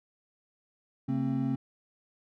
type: tone cluster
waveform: triangle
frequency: 134.7 / 226.7 / 265.9 Hz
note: C#3 / A#3 / C4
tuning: -49 / -48 / +28 cents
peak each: -30 / -31 / -28 dBFS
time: 1.08-1.56 s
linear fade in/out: 10 ms
effects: none